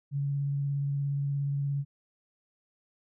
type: tone with vibrato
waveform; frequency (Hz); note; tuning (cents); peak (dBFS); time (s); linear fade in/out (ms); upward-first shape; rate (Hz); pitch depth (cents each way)
sine; 140.9; C#3; +29; -27; 0.11-1.85; 50; sine; 17; 14
effects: none